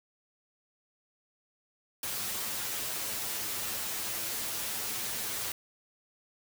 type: noise with comb filter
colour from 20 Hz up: white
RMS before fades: -35 dBFS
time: 2.03-5.52 s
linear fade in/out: 2 ms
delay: 9.2 ms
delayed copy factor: +0.75
effects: none